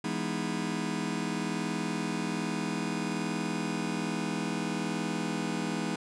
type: chord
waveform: sawtooth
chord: E major seventh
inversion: none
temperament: just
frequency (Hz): 164.81 / 206 / 247.2 / 309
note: E3 / G#3 / B3 / D#4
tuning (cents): 0 / -14 / +2 / -12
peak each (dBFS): -32 / -30 / -32 / -32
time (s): 0.04-5.96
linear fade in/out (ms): 5
effects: resampled to 22050 Hz